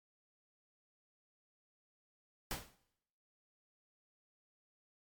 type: noise with exponential decay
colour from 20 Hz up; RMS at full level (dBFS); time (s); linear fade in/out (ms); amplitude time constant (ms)
pink; -36; 2.51-2.75; 1; 52
effects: noise-tail reverb RT60 0.8 s tail -19 dB re dry + MP3 96 kbps